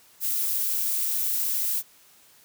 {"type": "noise", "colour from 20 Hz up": "violet", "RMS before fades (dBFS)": -26, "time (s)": [0.2, 1.83], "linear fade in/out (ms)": 50, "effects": ["white hiss -56 dBFS RMS until 2.44 s", "high-pass 60 Hz 12 dB/octave"]}